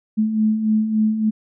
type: beating tone pair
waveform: sine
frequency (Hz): 213.8 / 217.3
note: A3 / A3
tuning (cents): -49 / -21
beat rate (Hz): 3.5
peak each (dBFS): -24 / -16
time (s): 0.17-1.31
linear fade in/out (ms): 20
effects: none